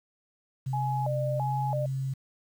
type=tone with pitch glide; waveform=sine; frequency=131.7 to 133.62 Hz; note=C3 to C3; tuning=+12 to +37 cents; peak=-28 dBFS; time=0.66-2.14 s; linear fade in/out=10 ms; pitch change=+25 cents; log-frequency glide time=1.36-1.58 s
type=tone with vibrato; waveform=sine; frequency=710 Hz; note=F5; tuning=28 cents sharp; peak=-29 dBFS; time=0.73-1.86 s; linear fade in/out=5 ms; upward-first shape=square; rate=1.5 Hz; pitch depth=290 cents each way
effects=9-bit